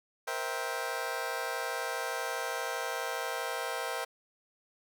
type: chord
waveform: 20% pulse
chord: C dominant seventh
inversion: third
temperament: just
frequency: 470.9 / 523.3 / 654.1 / 784.9 Hz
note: Bb4 / C5 / E5 / G5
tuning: +18 / 0 / -14 / +2 cents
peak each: -34 dBFS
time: 0.27-4.05 s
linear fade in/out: 10 ms
effects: none